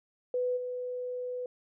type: tone with level steps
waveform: sine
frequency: 497.7 Hz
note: B4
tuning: 13 cents sharp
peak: -27 / -33 dBFS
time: 0.34-1.46 s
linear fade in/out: 2 ms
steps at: 0.56 s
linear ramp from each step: 20 ms
effects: none